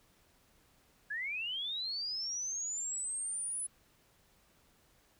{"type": "linear sweep", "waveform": "sine", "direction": "up", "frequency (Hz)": [1636, 10120], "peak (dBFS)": -35, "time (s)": [1.1, 3.67], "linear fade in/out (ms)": 10, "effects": ["pink hiss -68 dBFS RMS until 5.19 s"]}